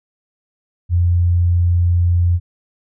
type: tone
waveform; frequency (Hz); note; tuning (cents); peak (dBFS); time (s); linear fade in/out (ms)
sine; 87.31; F2; 0; -11; 0.89-2.4; 50
effects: none